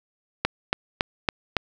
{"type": "click train", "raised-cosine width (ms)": 0.3, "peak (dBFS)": -4, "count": 5, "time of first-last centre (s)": [0.45, 1.567], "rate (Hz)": 3.58, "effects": []}